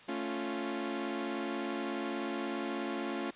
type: chord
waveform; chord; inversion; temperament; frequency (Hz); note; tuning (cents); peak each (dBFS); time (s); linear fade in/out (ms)
sawtooth; A augmented; none; equal with one note detuned; 220.6 / 277.2 / 349.2; A3 / C#4 / E#4; +5 / 0 / 0; -36 / -34 / -34; 0.08-3.31; 10
effects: white hiss -54 dBFS RMS until 3.35 s + resampled to 8000 Hz